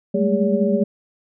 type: tone cluster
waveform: sine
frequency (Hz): 195.6 / 205.7 / 220.4 / 406.4 / 569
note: G3 / G#3 / A3 / G#4 / C#5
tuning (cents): -4 / -16 / +3 / -38 / +45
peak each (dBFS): -22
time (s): 0.14-0.84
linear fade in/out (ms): 10
effects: none